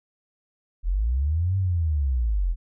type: linear two-way sweep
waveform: sine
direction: up then down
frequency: 38.89 to 97.5 to 38.89 Hz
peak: -20 dBFS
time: 0.83-2.56 s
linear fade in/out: 50 ms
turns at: 1.57 s
effects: none